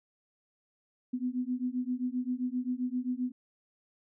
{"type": "beating tone pair", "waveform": "sine", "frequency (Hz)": [246.8, 254.4], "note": ["B3", "C4"], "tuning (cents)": [-1, -48], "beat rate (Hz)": 7.6, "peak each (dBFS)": [-33, -33], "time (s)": [1.13, 3.32], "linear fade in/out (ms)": 10, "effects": []}